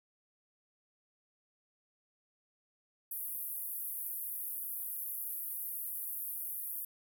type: band-pass noise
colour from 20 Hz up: white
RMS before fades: -40 dBFS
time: 3.11-6.85 s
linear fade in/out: 5 ms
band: 11000 to 16000 Hz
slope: 48 dB/octave
effects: none